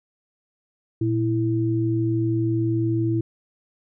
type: tone pair together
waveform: sine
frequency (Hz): 116.54 / 329.6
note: A#2 / E4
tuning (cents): 0 / 0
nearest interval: octave + tritone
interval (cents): 1800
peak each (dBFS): -22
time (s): 1.01-3.21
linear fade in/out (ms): 5
effects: none